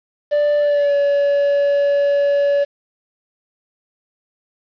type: tone with pitch glide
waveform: triangle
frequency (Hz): 587.3 to 568.9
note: D5 to C#5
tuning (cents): 0 to +45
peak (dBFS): -11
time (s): 0.31-2.65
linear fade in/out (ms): 20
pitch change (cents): -55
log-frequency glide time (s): 0.59-0.94
effects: resampled to 11025 Hz + 7-bit